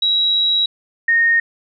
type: tone pair in turn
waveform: sine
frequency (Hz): 3868 / 1848.8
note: B7 / A#6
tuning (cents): -37 / -15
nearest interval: octave + minor second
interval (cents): 1278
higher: first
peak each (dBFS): -13 / -11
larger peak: second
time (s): 0.02-0.66 / 1.08-1.4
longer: first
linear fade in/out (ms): 5
effects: none